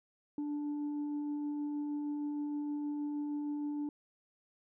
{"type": "tone with frequency modulation", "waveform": "sine", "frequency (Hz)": 293.7, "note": "D4", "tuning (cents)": 0, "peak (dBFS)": -34, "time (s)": [0.38, 3.89], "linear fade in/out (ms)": 2, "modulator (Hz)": 581, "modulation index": 0.21, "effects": []}